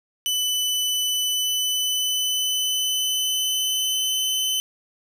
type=tone with pitch glide; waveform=sawtooth; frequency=2995 to 3040 Hz; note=F#7 to F#7; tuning=+20 to +46 cents; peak=-18 dBFS; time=0.26-4.6 s; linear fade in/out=0 ms; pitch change=+26 cents; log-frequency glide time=1.18-4.16 s; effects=none